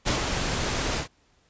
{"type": "noise with ADSR envelope", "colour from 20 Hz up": "pink", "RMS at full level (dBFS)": -23, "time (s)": [0.05, 1.08], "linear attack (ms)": 30, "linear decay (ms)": 110, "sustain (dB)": -4, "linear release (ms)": 100, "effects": ["pink hiss -64 dBFS RMS until 1.49 s", "resampled to 16000 Hz"]}